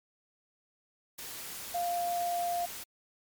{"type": "tone in noise", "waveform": "sine", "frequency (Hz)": 698.5, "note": "F5", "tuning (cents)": 0, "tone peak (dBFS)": -29, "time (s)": [1.74, 2.66], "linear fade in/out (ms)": 10, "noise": "white", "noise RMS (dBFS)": -42, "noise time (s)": [1.18, 2.84], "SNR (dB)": 10, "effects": ["MP3 96 kbps"]}